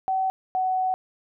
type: tone pair in turn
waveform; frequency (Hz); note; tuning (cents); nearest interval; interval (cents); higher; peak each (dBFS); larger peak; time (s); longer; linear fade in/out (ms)
sine; 760 / 747.4; F#5 / F#5; +46 / +17; unison; 29; first; -21; neither; 0.08-0.3 / 0.55-0.94; second; 0
effects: none